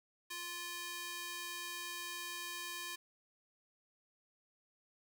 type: tone with high-pass filter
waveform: square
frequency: 348.8 Hz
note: F4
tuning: 2 cents flat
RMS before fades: -44 dBFS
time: 0.3-2.96 s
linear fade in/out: 10 ms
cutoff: 1700 Hz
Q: 0.64
effects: none